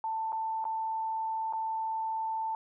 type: tone with dropouts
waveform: sine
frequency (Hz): 888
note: A5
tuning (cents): +16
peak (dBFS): -30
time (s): 0.04-2.55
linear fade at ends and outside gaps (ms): 1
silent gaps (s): 0.321-0.328 / 0.642-0.652 / 1.526-1.534
effects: none